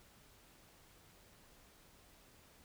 silence, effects pink hiss -64 dBFS RMS until 2.64 s

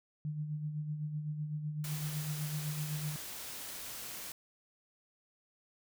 sine tone with tremolo, 151.1 Hz, D3, 50 cents sharp, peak -33 dBFS, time 0.25-3.16 s, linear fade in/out 0 ms, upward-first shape sine, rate 7.9 Hz, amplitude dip 50%
white noise, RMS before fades -44 dBFS, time 1.84-4.32 s, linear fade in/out 2 ms
effects none

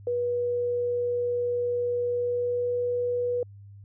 sine tone with pitch glide, 485.3 to 488.1 Hz, B4 to B4, -30 to -20 cents, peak -24 dBFS, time 0.07-3.43 s, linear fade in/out 2 ms, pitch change +10 cents, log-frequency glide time 2.06-2.71 s, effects added 100 Hz sine -44 dBFS peak until 3.84 s

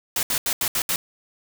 white noise bursts at uneven times, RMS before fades -23 dBFS, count 6, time 0.16-0.23 / 0.3-0.38 / 0.46-0.53 / 0.61-0.68 / 0.75-0.82 / 0.89-0.96 s, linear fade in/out 2 ms, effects none

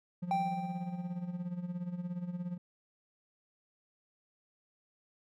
triangle tone with tremolo, 177 Hz, F3, 23 cents sharp, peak -31 dBFS, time 0.22-2.58 s, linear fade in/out 10 ms, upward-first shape sine, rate 17 Hz, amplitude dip 70%
triangle tone with exponential decay, 784 Hz, G5, in tune, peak -25 dBFS, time 0.31-1.46 s, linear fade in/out 1 ms, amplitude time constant 250 ms
effects none

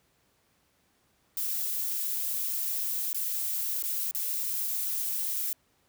violet noise with dropouts, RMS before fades -31 dBFS, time 1.37-5.53 s, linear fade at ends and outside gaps 1 ms, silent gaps 3.13-3.145 / 3.825-3.837 / 4.111-4.148 s, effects pink hiss -69 dBFS RMS until 5.88 s + high-pass 60 Hz 12 dB/octave

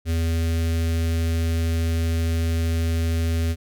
square tone with notch filter, 82.41 Hz, E2, in tune, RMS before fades -22 dBFS, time 0.05-3.56 s, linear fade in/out 50 ms, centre 930 Hz, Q 0.8, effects none

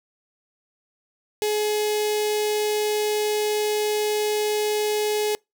sawtooth tone with notch filter, 422.6 Hz, G#4, 30 cents sharp, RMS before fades -23 dBFS, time 1.42-5.35 s, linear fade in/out 0 ms, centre 1300 Hz, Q 0.76, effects noise-tail reverb RT60 0.2 s tail -26 dB re dry

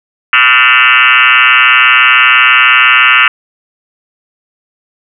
sine tone with frequency modulation, 2037 Hz, C7, 47 cents flat, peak -3 dBFS, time 0.33-3.28 s, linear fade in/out 2 ms, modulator 126 Hz, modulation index 6.6, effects none

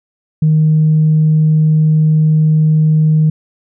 sine tone, 155.56 Hz, D#3, in tune, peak -6 dBFS, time 0.42-3.3 s, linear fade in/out 5 ms, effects tanh soft clip ceiling -3 dBFS

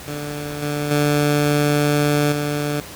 15% pulse tone with level steps, 146.83 Hz, D3, in tune, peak -20 / -15 / -9 / -14 dBFS, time 0.08-2.8 s, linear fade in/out 0 ms, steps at 0.62 / 0.91 / 2.32 s, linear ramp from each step 2 ms, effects pink hiss -36 dBFS RMS until 2.95 s + high-pass 60 Hz 12 dB/octave

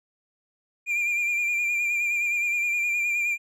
triangle tone with vibrato, 2396 Hz, D7, 34 cents sharp, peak -21 dBFS, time 0.86-3.38 s, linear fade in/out 50 ms, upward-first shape sine, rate 9.6 Hz, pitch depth 37 cents each way, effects none

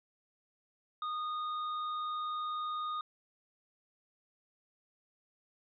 sine tone with tanh clipping, 1232 Hz, D#6, 17 cents flat, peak -36 dBFS, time 1.02-3.01 s, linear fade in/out 2 ms, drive 10 dB, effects resampled to 11025 Hz

